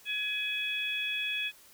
harmonic tone, 842 Hz, G#5, 24 cents sharp, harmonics 2 / 3 / 4, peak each -40 / -32 / -35 dBFS, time 0.05-1.52 s, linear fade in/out 50 ms, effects white hiss -57 dBFS RMS until 1.73 s

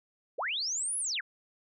sine linear two-way sweep, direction up then down, 361.8 to 10640 to 1276 Hz, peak -30 dBFS, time 0.38-1.21 s, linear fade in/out 10 ms, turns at 0.98 s, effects none

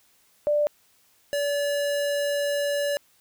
sine / square tone pair in turn, 591 / 574.2 Hz, D5 / D5, +11 / -39 cents, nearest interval unison, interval 50 cents, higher first, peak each -19 / -24 dBFS, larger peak first, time 0.47-0.67 / 1.33-2.97 s, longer second, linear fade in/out 0 ms, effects white hiss -62 dBFS RMS until 3.2 s

